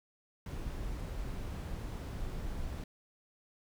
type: noise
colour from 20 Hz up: brown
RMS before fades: -39 dBFS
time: 0.46-2.84 s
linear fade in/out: 2 ms
effects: none